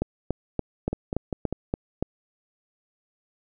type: two click trains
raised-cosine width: 2 ms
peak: -14 / -11 dBFS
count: 4 / 8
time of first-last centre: 0.93-1.526 / 0.02-2.026 s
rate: 5.03 / 3.49 Hz
effects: none